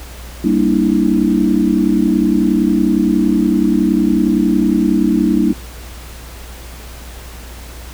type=chord; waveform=sine; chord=E half-diminished seventh; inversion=first; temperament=equal with one note detuned; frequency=196 / 233.1 / 293.7 / 324.5 Hz; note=G3 / Bb3 / D4 / E4; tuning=0 / 0 / 0 / -27 cents; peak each=-16 dBFS; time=0.44-5.53 s; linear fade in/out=5 ms; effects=added 60 Hz sine -31 dBFS peak until 7.93 s + pink hiss -36 dBFS RMS until 7.93 s